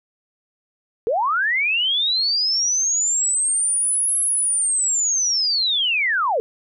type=linear two-way sweep; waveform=sine; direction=up then down; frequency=415.5 to 10940 to 415.5 Hz; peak=-17 dBFS; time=1.07-6.4 s; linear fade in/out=0 ms; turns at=4.2 s; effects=none